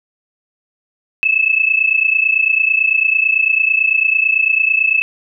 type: tone pair together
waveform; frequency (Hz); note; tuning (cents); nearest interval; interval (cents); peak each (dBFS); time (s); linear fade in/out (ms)
sine; 2595 / 2624; E7 / E7; -28 / -9; unison; 19; -14; 1.23-5.02; 0
effects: none